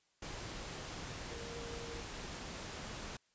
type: tone in noise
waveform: sine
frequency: 467.2 Hz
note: A#4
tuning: 4 cents sharp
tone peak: -47 dBFS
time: 1.31-2.01 s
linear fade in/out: 5 ms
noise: pink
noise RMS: -45 dBFS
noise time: 0.22-3.17 s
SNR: -5 dB
effects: white hiss -75 dBFS RMS until 3.34 s + resampled to 16000 Hz